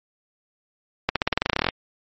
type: accelerating click train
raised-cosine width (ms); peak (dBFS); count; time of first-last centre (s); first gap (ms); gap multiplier
0.3; -3; 16; 1.09-1.688; 67; 0.92
effects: MP3 32 kbps